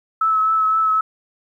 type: tone with vibrato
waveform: sine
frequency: 1300 Hz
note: E6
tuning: 24 cents flat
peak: -14 dBFS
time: 0.21-1.01 s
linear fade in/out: 5 ms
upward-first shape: triangle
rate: 3.9 Hz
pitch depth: 22 cents each way
effects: 9-bit